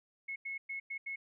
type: tone bursts at uneven times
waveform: sine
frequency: 2183 Hz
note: C#7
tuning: 27 cents flat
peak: -37 dBFS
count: 5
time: 0.28-0.36 / 0.45-0.58 / 0.69-0.8 / 0.9-0.98 / 1.06-1.16 s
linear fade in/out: 10 ms
effects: none